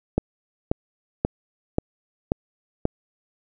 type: click train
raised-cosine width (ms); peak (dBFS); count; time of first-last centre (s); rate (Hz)
2; -6; 6; 0.18-2.854; 1.87
effects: none